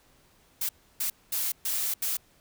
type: noise bursts at uneven times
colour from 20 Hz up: blue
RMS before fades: -29 dBFS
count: 5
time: 0.61-0.69 / 1-1.1 / 1.32-1.52 / 1.65-1.94 / 2.02-2.17 s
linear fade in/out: 5 ms
effects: pink hiss -62 dBFS RMS until 2.4 s